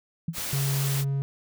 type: tone with exponential decay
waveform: sine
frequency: 164.81 Hz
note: E3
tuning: in tune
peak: -22 dBFS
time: 0.28-0.39 s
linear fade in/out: 5 ms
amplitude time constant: 22 ms
type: noise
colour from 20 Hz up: white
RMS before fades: -32 dBFS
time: 0.33-1.05 s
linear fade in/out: 50 ms
type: click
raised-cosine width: 5 ms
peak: -29 dBFS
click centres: 0.383 s
type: tone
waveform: triangle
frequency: 138 Hz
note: C#3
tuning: 7 cents flat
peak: -22 dBFS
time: 0.53-1.22 s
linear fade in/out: 0 ms
effects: none